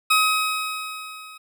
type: tone with level ramp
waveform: 20% pulse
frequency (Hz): 1268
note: D#6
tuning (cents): +32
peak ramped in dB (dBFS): -9 to -35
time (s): 0.1-1.38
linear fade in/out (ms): 10
effects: none